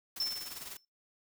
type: noise with tremolo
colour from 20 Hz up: white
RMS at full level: -42 dBFS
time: 0.16-0.77 s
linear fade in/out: 5 ms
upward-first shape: sine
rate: 20 Hz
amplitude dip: 65%
type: tone with exponential decay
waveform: triangle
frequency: 5340 Hz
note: E8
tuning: 22 cents sharp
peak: -27 dBFS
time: 0.2-0.85 s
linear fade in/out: 2 ms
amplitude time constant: 140 ms
effects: noise-tail reverb RT60 0.2 s tail -25 dB re dry